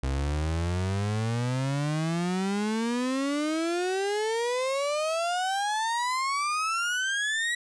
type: exponential sweep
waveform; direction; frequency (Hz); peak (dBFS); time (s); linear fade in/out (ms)
35% pulse; up; 64.8 to 1935; -24; 0.03-7.55; 5
effects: resampled to 22050 Hz

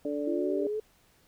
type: harmonic tone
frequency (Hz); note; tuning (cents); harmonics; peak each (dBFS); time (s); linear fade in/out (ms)
146; D3; -10; 2 / 3 / 4; -32 / -35 / -34; 0.05-0.67; 2
type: linear sweep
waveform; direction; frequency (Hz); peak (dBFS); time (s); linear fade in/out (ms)
sine; up; 330 to 437.2; -29; 0.27-0.8; 5
effects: pink hiss -64 dBFS RMS until 1.27 s

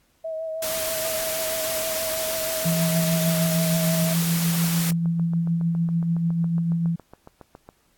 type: tone with vibrato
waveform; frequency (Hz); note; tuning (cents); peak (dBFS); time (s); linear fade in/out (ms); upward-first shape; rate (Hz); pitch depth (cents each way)
sine; 642; E5; -46; -27; 0.24-4.14; 10; sine; 6.3; 24
type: noise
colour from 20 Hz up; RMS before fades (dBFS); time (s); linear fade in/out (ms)
white; -28; 0.62-4.91; 5
type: tone with tremolo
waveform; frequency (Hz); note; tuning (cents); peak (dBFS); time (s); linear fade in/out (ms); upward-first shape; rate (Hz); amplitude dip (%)
sine; 167.8; E3; +31; -18; 2.65-6.96; 10; triangle; 6.7; 40
type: click train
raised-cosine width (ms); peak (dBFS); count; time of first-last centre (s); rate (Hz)
1; -27; 28; 3.95-7.69; 7.22
effects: pink hiss -64 dBFS RMS until 7.97 s + AAC 64 kbps

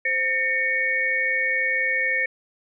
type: tone cluster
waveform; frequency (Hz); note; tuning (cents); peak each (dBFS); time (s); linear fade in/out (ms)
sine; 519 / 1816 / 2229; C5 / A#6 / C#7; -14 / -46 / +9; -32 / -23 / -23; 0.05-2.26; 5
effects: none

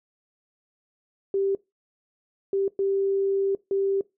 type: tone bursts at uneven times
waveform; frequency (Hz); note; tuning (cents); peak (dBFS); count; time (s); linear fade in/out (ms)
sine; 392; G4; 0; -21; 4; 1.34-1.55 / 2.53-2.68 / 2.79-3.55 / 3.71-4.01; 2
effects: noise-tail reverb RT60 0.2 s tail -21 dB re dry

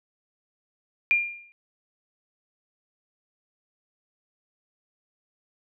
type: tone with exponential decay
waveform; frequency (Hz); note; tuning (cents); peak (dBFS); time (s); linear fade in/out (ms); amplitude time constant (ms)
sine; 2400; D7; +37; -15; 1.11-1.52; 0; 88
effects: none

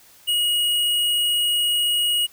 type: tone with hard clipping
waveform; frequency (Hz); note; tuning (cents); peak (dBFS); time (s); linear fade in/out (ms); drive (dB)
sine; 2891; F#7; -41; -19; 0.27-2.27; 20; 16
effects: white hiss -51 dBFS RMS until 2.32 s

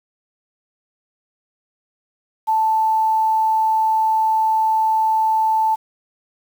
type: tone with quantisation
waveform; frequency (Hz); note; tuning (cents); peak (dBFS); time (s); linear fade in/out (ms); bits
sine; 880; A5; 0; -14; 2.47-5.76; 20; 7
effects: none

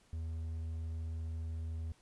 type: tone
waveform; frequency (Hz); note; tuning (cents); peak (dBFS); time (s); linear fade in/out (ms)
triangle; 81; E2; -30; -35; 0.13-1.92; 0
effects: pink hiss -68 dBFS RMS until 2.01 s + resampled to 24000 Hz

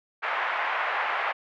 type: band-pass noise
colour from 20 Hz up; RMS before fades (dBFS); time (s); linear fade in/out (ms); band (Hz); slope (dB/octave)
pink; -28; 0.22-1.33; 20; 710 to 2300; 24
effects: none

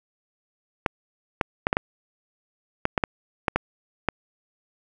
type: clicks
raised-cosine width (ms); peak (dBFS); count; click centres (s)
0.5; -5; 11; 0.862 / 1.412 / 1.669 / 1.729 / 1.769 / 2.854 / 2.978 / 3.038 / 3.482 / 3.56 / 4.087
effects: none

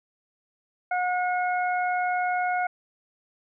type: harmonic tone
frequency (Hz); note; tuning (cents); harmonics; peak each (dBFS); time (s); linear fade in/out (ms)
724; F#5; -38; 1 / 2 / 3; -24 / -30 / -34; 0.91-2.67; 5
effects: none

